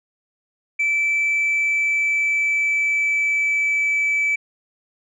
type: tone with pitch glide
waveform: sine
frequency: 2321 to 2306 Hz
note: D7 to D7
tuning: -21 to -32 cents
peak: -15 dBFS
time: 0.79-4.36 s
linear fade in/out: 10 ms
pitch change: -11 cents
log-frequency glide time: 1.1-3.85 s
effects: tanh soft clip ceiling -15 dBFS